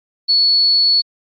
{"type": "tone", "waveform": "sine", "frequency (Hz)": 4409, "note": "C#8", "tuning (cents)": -10, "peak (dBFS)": -10, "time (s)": [0.28, 1.02], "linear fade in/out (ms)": 20, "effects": ["AAC 48 kbps"]}